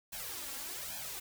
white noise with flanger, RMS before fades -42 dBFS, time 0.12-1.2 s, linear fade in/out 10 ms, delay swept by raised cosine 1.2 to 3.7 ms, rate 1.2 Hz, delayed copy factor +1, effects none

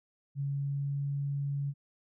sine tone with pitch glide, 140 to 141.06 Hz, C#3 to C#3, +18 to +31 cents, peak -30 dBFS, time 0.35-1.74 s, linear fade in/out 50 ms, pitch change +13 cents, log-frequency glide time 0.46-1.05 s, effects none

